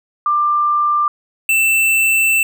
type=tone pair in turn; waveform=sine / square; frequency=1188 / 2667 Hz; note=D6 / E7; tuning=+20 / +20 cents; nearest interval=octave + major second; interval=1400 cents; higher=second; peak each=-12 dBFS; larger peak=neither; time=0.26-1.08 / 1.49-2.43 s; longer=second; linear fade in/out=2 ms; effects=none